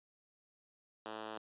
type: tone with high-pass filter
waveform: 5% pulse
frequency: 108.9 Hz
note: A2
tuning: 17 cents flat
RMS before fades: -45 dBFS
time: 1.06-1.38 s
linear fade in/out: 0 ms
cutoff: 290 Hz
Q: 0.88
effects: resampled to 8000 Hz